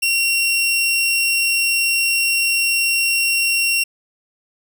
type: tone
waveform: sawtooth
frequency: 2741 Hz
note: F7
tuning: 33 cents flat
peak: -12 dBFS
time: 0.02-3.84 s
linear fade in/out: 10 ms
effects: none